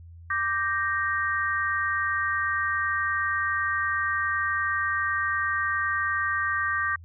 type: chord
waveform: sine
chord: G minor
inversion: second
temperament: equal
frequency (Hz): 1174.7 / 1568 / 1864.7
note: D6 / G6 / Bb6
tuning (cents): 0 / 0 / 0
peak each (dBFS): -28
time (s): 0.3-6.96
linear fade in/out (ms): 5
effects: added 84 Hz sine -43 dBFS peak until 7.04 s